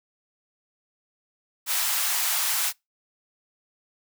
white high-pass noise, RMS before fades -25 dBFS, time 1.66-2.73 s, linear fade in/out 50 ms, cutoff 730 Hz, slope 24 dB/octave, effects noise-tail reverb RT60 0.2 s tail -25 dB re dry

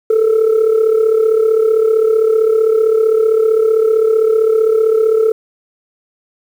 sine tone with amplitude modulation, 441.8 Hz, A4, 7 cents sharp, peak -4 dBFS, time 0.1-5.32 s, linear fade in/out 5 ms, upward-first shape sine, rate 35.5 Hz, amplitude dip 70%, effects tanh soft clip ceiling -5 dBFS + 7-bit

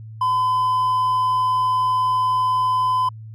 triangle tone with hard clipping, 1014 Hz, B5, 45 cents sharp, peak -17 dBFS, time 0.21-3.09 s, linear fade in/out 5 ms, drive 5 dB, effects added 110 Hz sine -34 dBFS peak until 3.34 s

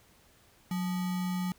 sine tone with sample-and-hold, 182.1 Hz, F#3, 27 cents flat, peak -29 dBFS, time 0.71-1.52 s, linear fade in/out 2 ms, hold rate 1050 Hz, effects pink hiss -62 dBFS RMS until 1.58 s

